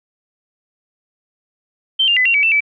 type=tone with pitch steps; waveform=sine; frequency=3118 / 2800 / 2009 / 2753 / 2283 / 2666 / 2304 Hz; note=G7 / F7 / B6 / F7 / D7 / E7 / D7; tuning=-10 / +4 / +29 / -25 / -50 / +19 / -34 cents; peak=-11 dBFS; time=1.99-2.606 s; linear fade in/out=10 ms; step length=88 ms; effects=none